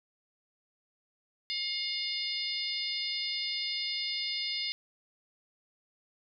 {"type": "harmonic tone with a mistuned harmonic", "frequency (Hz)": 715, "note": "F5", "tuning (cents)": 41, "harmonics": [3, 4, 5, 6, 7], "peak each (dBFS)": [-39, -41, -37, -38, -36], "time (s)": [1.5, 4.72], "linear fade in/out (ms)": 0, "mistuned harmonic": 7, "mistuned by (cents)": -21, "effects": []}